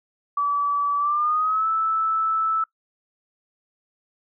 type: tone with pitch glide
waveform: sine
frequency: 1150 to 1313.4 Hz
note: D6 to E6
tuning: -37 to -7 cents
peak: -19 dBFS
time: 0.37-2.64 s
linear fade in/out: 5 ms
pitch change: +230 cents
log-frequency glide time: 0.98-1.67 s
effects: noise-tail reverb RT60 0.1 s tail -20 dB re dry